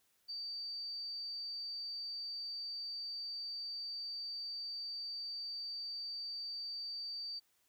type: tone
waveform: sine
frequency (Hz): 4625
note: D8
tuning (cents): -27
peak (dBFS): -40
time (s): 0.28-7.4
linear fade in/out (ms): 20
effects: white hiss -75 dBFS RMS until 7.68 s